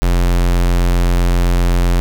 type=tone; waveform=square; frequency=43.86 Hz; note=F1; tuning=8 cents sharp; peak=-11 dBFS; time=0.02-2 s; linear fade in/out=0 ms; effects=none